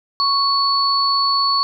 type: tone pair together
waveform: sine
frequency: 1108 / 4432 Hz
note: C#6 / C#8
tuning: -1 / -1 cents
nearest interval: 2 octaves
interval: 2400 cents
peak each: -17 dBFS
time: 0.2-1.63 s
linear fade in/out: 0 ms
effects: none